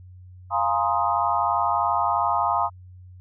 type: tone cluster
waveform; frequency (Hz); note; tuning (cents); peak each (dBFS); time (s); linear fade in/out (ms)
sine; 695 / 831 / 943 / 1046 / 1247; F5 / G#5 / A#5 / C6 / D#6; -9 / +1 / +20 / -1 / +3; -26; 0.5-2.7; 50
effects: added 91 Hz sine -42 dBFS peak until 3.2 s